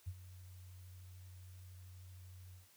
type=tone with ADSR envelope; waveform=sine; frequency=91.3 Hz; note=F#2; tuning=23 cents flat; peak=-38 dBFS; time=0.06-2.68 s; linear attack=19 ms; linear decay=53 ms; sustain=-14 dB; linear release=140 ms; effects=white hiss -67 dBFS RMS until 2.76 s